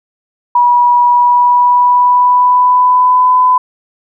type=tone with pitch glide; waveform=sine; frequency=970 to 1005.9 Hz; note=B5 to B5; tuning=-31 to +31 cents; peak=-5 dBFS; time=0.55-3.58 s; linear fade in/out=5 ms; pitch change=+62 cents; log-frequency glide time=1.08-3.36 s; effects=none